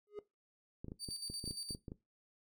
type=tone with exponential growth; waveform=triangle; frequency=415.3 Hz; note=G#4; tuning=in tune; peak=-36 dBFS; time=0.07-0.19 s; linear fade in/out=1 ms; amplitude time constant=25 ms
type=clicks; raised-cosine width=3 ms; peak=-32 dBFS; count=12; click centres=0.845 / 0.883 / 0.919 / 1.088 / 1.3 / 1.441 / 1.477 / 1.509 / 1.708 / 1.749 / 1.882 / 1.919 s
type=tone with tremolo; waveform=30% pulse; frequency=4621 Hz; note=D8; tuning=29 cents flat; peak=-37 dBFS; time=0.99-1.77 s; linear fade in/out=50 ms; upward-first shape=square; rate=8.6 Hz; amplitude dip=55%
effects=noise-tail reverb RT60 0.2 s tail -18 dB re dry